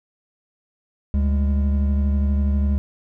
triangle tone pair together, 71.84 / 203.2 Hz, D2 / G#3, -38 / -38 cents, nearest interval octave + tritone, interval 1800 cents, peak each -15 / -23 dBFS, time 1.14-2.78 s, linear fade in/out 0 ms, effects none

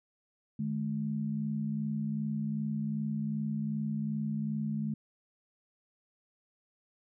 sine tone pair together, 151.1 / 213.7 Hz, D3 / G#3, +50 / +50 cents, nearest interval tritone, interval 600 cents, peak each -35 / -32 dBFS, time 0.59-4.94 s, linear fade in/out 5 ms, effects none

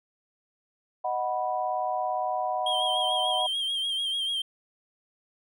sine chord, B major, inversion first, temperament equal with one note detuned, 622.3 / 740 / 983.2 Hz, D#5 / F#5 / B5, 0 / 0 / -8 cents, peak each -32 / -28 / -32 dBFS, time 1.04-3.47 s, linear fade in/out 10 ms
triangle tone with vibrato, 3208 Hz, G7, 39 cents sharp, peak -25 dBFS, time 2.66-4.42 s, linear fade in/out 5 ms, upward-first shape sine, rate 6.8 Hz, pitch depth 49 cents each way
effects none

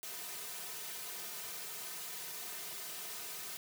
white noise with comb filter, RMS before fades -44 dBFS, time 0.03-3.57 s, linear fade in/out 0 ms, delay 3.6 ms, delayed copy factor -0.95, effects high-pass 200 Hz 12 dB/octave

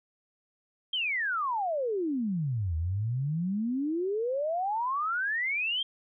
sine exponential two-way sweep, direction down then up, 3242 to 77.78 to 3242 Hz, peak -27 dBFS, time 0.93-5.83 s, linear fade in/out 5 ms, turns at 2.76 s, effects none

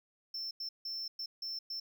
triangle tone bursts at uneven times, 5350 Hz, E8, 25 cents sharp, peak -36 dBFS, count 6, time 0.34-0.51 / 0.6-0.69 / 0.85-1.08 / 1.19-1.26 / 1.42-1.59 / 1.7-1.8 s, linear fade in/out 5 ms, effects none

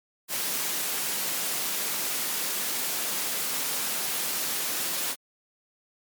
white high-pass noise, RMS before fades -29 dBFS, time 0.28-5.16 s, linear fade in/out 50 ms, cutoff 150 Hz, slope 24 dB/octave, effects MP3 96 kbps

